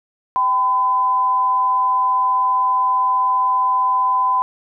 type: tone pair together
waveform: sine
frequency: 780 / 1010.6 Hz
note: G5 / B5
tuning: -9 / +40 cents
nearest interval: major third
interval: 449 cents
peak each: -25 / -14 dBFS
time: 0.36-4.42 s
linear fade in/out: 0 ms
effects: none